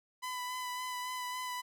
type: tone with vibrato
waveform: sawtooth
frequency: 1001 Hz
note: B5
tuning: 23 cents sharp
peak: -33 dBFS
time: 0.22-1.62 s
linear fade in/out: 20 ms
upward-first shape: sine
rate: 3.6 Hz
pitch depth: 18 cents each way
effects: none